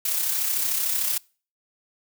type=noise with amplitude modulation; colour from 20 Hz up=blue; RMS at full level=-23 dBFS; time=0.05-1.18 s; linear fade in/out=5 ms; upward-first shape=sine; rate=33.3 Hz; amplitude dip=40%; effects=noise-tail reverb RT60 0.4 s tail -25 dB re dry